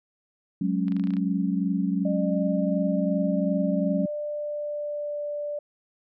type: chord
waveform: sine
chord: F# suspended second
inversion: none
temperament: equal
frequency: 185 / 207.7 / 277.2 Hz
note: F#3 / G#3 / C#4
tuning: 0 / 0 / 0 cents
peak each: -25 / -28 / -28 dBFS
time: 0.61-4.06 s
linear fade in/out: 5 ms
type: clicks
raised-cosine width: 0.3 ms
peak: -28 dBFS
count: 9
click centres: 0.882 / 0.921 / 0.966 / 0.997 / 1.039 / 1.072 / 1.106 / 1.137 / 1.168 s
type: tone with pitch glide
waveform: sine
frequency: 604 to 587.5 Hz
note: D5 to D5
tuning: +48 to +1 cents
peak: -28 dBFS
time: 2.05-5.59 s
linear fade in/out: 5 ms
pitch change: -47 cents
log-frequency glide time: 2.53-5.21 s
effects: none